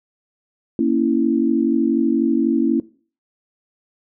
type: chord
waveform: sine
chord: A# diminished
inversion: none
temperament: equal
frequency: 233.1 / 277.2 / 329.6 Hz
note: A#3 / C#4 / E4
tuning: 0 / 0 / 0 cents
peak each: -19 dBFS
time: 0.79-2.8 s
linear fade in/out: 2 ms
effects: noise-tail reverb RT60 0.4 s tail -19 dB re dry